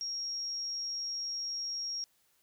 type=tone; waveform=sine; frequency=5588 Hz; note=F8; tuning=in tune; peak=-34 dBFS; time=0.01-2.04 s; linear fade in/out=0 ms; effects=white hiss -71 dBFS RMS until 2.42 s